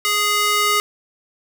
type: tone with high-pass filter sweep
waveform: square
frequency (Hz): 415.3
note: G#4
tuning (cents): 0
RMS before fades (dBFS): -18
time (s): 0.05-0.8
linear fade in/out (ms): 0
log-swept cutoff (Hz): 1700 to 1100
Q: 0.92
effects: none